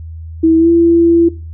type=tone with pitch glide; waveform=sine; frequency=324.5 to 336.9 Hz; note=E4 to E4; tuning=-27 to +38 cents; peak=-5 dBFS; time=0.43-1.29 s; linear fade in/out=10 ms; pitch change=+65 cents; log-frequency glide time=0.58-0.69 s; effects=noise-tail reverb RT60 0.3 s tail -17 dB re dry + added 81 Hz sine -25 dBFS peak until 1.53 s